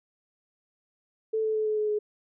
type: tone with pitch steps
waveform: sine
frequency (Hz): 440 / 436.2 / 432.4 / 428.7 / 425 / 421.3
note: A4 / A4 / A4 / A4 / G#4 / G#4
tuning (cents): 0 / -15 / -30 / -45 / +40 / +25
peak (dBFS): -24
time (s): 1.33-1.99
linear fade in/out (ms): 10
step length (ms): 110
effects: none